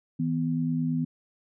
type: tone pair together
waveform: sine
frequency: 160.69 / 250 Hz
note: E3 / B3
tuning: -44 / +21 cents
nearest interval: minor sixth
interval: 765 cents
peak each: -27 / -27 dBFS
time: 0.19-1.05 s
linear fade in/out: 10 ms
effects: none